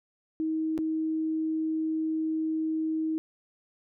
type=tone with dropouts; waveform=sine; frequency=317 Hz; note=D#4; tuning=32 cents sharp; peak=-26 dBFS; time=0.4-3.18 s; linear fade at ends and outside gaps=0 ms; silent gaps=0.778-0.788 s; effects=none